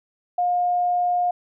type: tone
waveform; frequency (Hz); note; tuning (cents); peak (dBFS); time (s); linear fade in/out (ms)
sine; 712; F5; +33; -18; 0.38-1.31; 5
effects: none